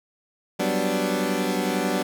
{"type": "chord", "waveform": "20% pulse", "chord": "G major seventh", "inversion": "third", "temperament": "equal", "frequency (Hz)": [185, 196, 246.9, 293.7], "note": ["F#3", "G3", "B3", "D4"], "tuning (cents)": [0, 0, 0, 0], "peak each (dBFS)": -23, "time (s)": [0.59, 2.03], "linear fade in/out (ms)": 10, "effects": []}